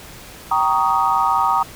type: chord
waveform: sine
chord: Eb dominant seventh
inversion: first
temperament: just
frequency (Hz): 777.8 / 933.4 / 1120.1 / 1244.5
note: G5 / Bb5 / Db6 / Eb6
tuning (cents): -14 / +2 / +18 / 0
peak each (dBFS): -21 / -18 / -23 / -19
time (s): 0.51-1.63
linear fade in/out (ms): 5
effects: pink hiss -39 dBFS RMS until 1.75 s